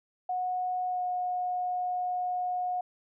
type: tone with pitch glide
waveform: sine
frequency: 731 to 724.7 Hz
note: F#5 to F#5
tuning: -21 to -36 cents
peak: -28 dBFS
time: 0.29-2.81 s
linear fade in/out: 5 ms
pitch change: -15 cents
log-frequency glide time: 0.88-1.02 s
effects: none